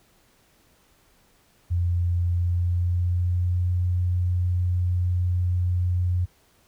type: tone with pitch glide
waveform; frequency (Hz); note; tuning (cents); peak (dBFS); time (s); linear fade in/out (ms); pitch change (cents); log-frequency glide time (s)
sine; 87.31 to 89.35; F2 to F2; 0 to +40; -20; 1.7-6.26; 20; +40; 2.28-3.69
effects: pink hiss -61 dBFS RMS until 6.67 s